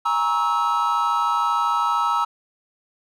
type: tone cluster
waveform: triangle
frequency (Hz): 827 / 940 / 1102 / 1302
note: G#5 / A#5 / C#6 / E6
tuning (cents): -8 / +14 / -11 / -22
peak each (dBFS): -27 / -21 / -27 / -19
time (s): 0.05-2.25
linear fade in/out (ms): 10
effects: none